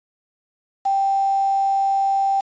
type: tone with quantisation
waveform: sine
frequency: 784 Hz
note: G5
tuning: in tune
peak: -16 dBFS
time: 0.85-2.41 s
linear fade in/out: 10 ms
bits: 6
effects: resampled to 16000 Hz